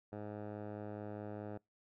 10% pulse tone with low-pass filter, 104.7 Hz, G#2, 15 cents sharp, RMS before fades -45 dBFS, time 0.12-1.58 s, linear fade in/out 10 ms, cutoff 950 Hz, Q 1.2, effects noise-tail reverb RT60 0.2 s tail -26 dB re dry

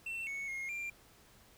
triangle tone with pitch steps, 2694 / 2213 / 2147 / 2378 Hz, E7 / C#7 / C7 / D7, +37 / -3 / +44 / +21 cents, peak -36 dBFS, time 0.06-0.9 s, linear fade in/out 5 ms, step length 210 ms, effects pink hiss -62 dBFS RMS until 1.57 s

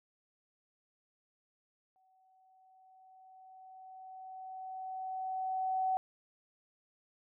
sine tone with exponential growth, 754 Hz, F#5, 32 cents sharp, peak -28 dBFS, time 1.96-5.97 s, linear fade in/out 0 ms, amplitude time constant 870 ms, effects none

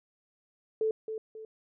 sine tone with echo, 438.8 Hz, A4, 5 cents flat, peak -25 dBFS, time 0.81-0.91 s, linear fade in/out 2 ms, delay 270 ms, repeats 2, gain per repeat -8 dB, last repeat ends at 1.45 s, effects none

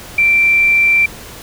sine tone, 2349 Hz, D7, in tune, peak -8 dBFS, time 0.18-1.06 s, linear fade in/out 5 ms, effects pink hiss -33 dBFS RMS until 1.42 s

